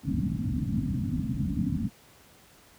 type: low-pass noise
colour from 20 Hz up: white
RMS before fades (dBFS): -28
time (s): 0.03-1.9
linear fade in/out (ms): 50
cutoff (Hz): 280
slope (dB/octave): 96
effects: pink hiss -56 dBFS RMS until 2.78 s + high-pass 60 Hz 12 dB/octave